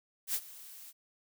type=noise with ADSR envelope; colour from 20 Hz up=blue; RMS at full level=-31 dBFS; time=0.27-0.93 s; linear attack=73 ms; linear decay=57 ms; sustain=-19 dB; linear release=39 ms; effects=none